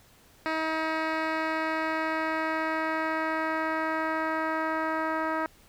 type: tone with low-pass filter sweep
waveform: 10% pulse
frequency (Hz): 318.1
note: D#4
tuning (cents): +38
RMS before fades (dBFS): -29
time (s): 0.46-5.46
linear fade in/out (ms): 0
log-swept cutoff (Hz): 3100 to 1500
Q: 1.2
effects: pink hiss -58 dBFS RMS until 5.68 s